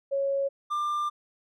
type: tone pair in turn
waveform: sine / triangle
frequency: 552 / 1192.2 Hz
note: C#5 / D6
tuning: -7 / +26 cents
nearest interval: octave + minor second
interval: 1333 cents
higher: second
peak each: -24 dBFS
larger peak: neither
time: 0.11-0.49 / 0.7-1.1 s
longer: second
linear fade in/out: 20 ms
effects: none